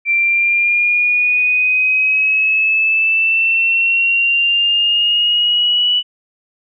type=exponential sweep; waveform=sine; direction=up; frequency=2349 to 2960 Hz; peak=-11 dBFS; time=0.05-6.03 s; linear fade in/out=50 ms; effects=none